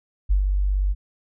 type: tone with ADSR envelope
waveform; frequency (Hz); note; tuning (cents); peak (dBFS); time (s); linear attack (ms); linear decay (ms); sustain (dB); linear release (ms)
sine; 48.45; G1; -20; -14; 0.29-0.95; 23; 110; -4; 39
effects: none